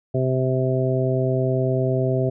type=harmonic tone; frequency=129.9 Hz; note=C3; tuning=12 cents flat; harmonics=1 / 2 / 3 / 4 / 5; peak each=-21 / -28 / -24 / -29 / -26 dBFS; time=0.14-2.3 s; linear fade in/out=10 ms; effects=none